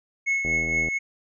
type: tone with tremolo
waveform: triangle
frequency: 2188 Hz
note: C#7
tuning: 23 cents flat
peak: -18 dBFS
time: 0.26-0.99 s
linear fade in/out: 20 ms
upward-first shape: triangle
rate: 4.3 Hz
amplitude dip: 55%
type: click train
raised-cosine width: 2 ms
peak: -20 dBFS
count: 36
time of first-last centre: 0.45-0.885 s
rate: 80.4 Hz
effects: resampled to 22050 Hz